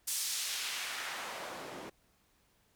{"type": "noise with band-pass filter sweep", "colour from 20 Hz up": "white", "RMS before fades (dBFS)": -39, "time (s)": [0.07, 1.9], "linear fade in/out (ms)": 10, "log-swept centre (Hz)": [8400, 320], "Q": 0.82, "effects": ["pink hiss -71 dBFS RMS until 2.75 s"]}